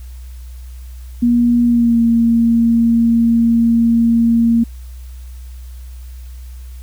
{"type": "tone with pitch glide", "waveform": "sine", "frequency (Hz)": [239, 231.5], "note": ["A#3", "A#3"], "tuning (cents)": [43, -12], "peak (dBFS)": -9, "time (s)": [1.22, 4.64], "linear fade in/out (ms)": 10, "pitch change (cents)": -55, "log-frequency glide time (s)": [1.65, 2], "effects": ["added 62 Hz sine -29 dBFS peak until 6.82 s", "white hiss -49 dBFS RMS until 6.82 s"]}